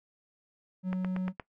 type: tone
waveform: triangle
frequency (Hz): 185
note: F#3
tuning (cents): 0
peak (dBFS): -27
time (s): 0.83-1.33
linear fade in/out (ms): 50
type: click train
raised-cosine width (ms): 0.5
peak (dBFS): -22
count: 5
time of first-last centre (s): 0.93-1.398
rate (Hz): 8.55
effects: noise-tail reverb RT60 0.1 s tail -19 dB re dry